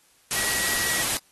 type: tone in noise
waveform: sine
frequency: 1920 Hz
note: B6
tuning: 49 cents flat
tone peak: -30 dBFS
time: 0.36-1.02 s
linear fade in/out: 0 ms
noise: white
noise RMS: -25 dBFS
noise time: 0.31-1.17 s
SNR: -8 dB
effects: white hiss -60 dBFS RMS until 1.31 s + AAC 32 kbps